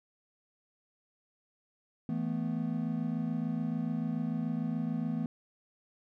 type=chord; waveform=triangle; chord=E suspended fourth; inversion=none; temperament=equal with one note detuned; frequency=163.58 / 220 / 246.9 Hz; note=E3 / A3 / B3; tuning=-13 / 0 / 0 cents; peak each=-33 dBFS; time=2.09-5.26 s; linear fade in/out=2 ms; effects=none